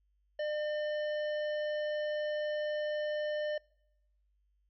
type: harmonic tone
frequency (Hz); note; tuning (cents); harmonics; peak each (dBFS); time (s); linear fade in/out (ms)
602; D5; +43; 1 / 3 / 5 / 7 / 9; -32 / -43 / -48 / -58 / -59; 0.39-3.58; 5
effects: noise-tail reverb RT60 0.9 s tail -26 dB re dry + added 50 Hz sine -70 dBFS peak until 4.69 s